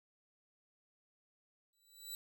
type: tone with exponential growth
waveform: 15% pulse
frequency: 3951 Hz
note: B7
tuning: in tune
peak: -33 dBFS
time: 1.73-2.15 s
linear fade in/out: 1 ms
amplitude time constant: 91 ms
effects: none